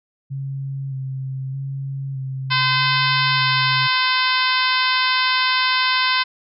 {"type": "tone with vibrato", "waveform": "sine", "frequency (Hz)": 134.7, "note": "C#3", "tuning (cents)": -49, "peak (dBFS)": -24, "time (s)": [0.3, 3.88], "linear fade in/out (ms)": 20, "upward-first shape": "square", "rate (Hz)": 0.81, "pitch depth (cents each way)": 23}
{"type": "harmonic tone", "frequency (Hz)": 513, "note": "C5", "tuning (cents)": -34, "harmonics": [2, 3, 4, 5, 6, 7, 8, 9, 10], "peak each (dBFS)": [-21, -23, -24, -25, -26, -26, -27, -28, -28], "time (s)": [2.5, 6.24], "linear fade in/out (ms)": 20}
{"effects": []}